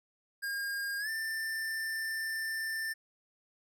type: tone with pitch glide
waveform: square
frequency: 1617 to 1783.8 Hz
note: G#6 to A6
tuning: -47 to +23 cents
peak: -34 dBFS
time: 0.42-2.94 s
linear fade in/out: 20 ms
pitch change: +170 cents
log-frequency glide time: 0.99-1.09 s
effects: none